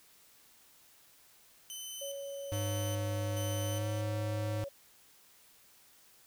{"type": "tone with tremolo", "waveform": "15% pulse", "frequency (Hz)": 3041, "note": "F#7", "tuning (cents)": 47, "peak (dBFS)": -34, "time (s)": [1.7, 4.01], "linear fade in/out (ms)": 0, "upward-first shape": "square", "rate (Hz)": 1.2, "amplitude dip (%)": 65}
{"type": "tone", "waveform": "sine", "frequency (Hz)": 557, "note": "C#5", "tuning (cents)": 8, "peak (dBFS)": -39, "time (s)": [2.01, 4.69], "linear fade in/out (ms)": 10}
{"type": "tone with pitch glide", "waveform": "square", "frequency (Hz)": [101.3, 103.97], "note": ["G#2", "G#2"], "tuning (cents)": [-43, 2], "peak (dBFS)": -34, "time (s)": [2.52, 4.64], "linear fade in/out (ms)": 0, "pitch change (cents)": 45, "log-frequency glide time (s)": [3.68, 3.88]}
{"effects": ["white hiss -62 dBFS RMS until 6.26 s"]}